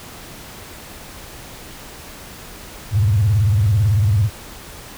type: tone with vibrato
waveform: sine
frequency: 102.7 Hz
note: G#2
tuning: 19 cents flat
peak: -12 dBFS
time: 2.91-4.3 s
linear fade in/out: 50 ms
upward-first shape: square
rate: 18 Hz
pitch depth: 170 cents each way
effects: pink hiss -37 dBFS RMS until 4.97 s